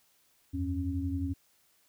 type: tone cluster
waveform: sine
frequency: 84 / 95.3 / 274.2 Hz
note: E2 / G2 / C#4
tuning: +33 / -48 / -19 cents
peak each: -33 / -38 / -33 dBFS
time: 0.53-1.34 s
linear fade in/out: 20 ms
effects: white hiss -68 dBFS RMS until 1.88 s